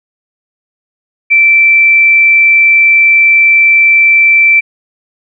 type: tone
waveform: sine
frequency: 2335 Hz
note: D7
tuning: 11 cents flat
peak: -3 dBFS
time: 1.3-4.61 s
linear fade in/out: 20 ms
effects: none